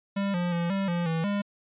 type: tone with pitch steps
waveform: square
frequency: 198.6 / 175.8 / 171.2 / 195.6 / 173 / 163 / 202.7 Hz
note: G3 / F3 / F3 / G3 / F3 / E3 / G#3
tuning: +23 / +12 / -34 / -4 / -16 / -19 / -42 cents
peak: -26 dBFS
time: 0.16-1.42 s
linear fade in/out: 10 ms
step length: 180 ms
effects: resampled to 8000 Hz